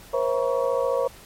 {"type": "tone cluster", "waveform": "sine", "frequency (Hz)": [482.6, 537, 659, 949, 1122], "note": ["B4", "C5", "E5", "A#5", "C#6"], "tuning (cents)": [-40, 45, -1, 31, 21], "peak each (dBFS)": [-25, -23, -32, -32, -32], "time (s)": [0.13, 1.08], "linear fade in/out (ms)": 10, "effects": ["pink hiss -47 dBFS RMS until 1.25 s", "MP3 64 kbps"]}